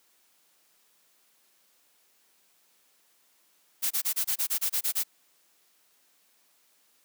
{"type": "noise bursts", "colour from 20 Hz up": "blue", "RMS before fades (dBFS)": -27, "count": 11, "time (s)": [3.82, 5.037], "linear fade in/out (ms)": 20, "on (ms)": 87, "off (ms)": 26, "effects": ["white hiss -66 dBFS RMS until 7.04 s", "high-pass 200 Hz 12 dB/octave"]}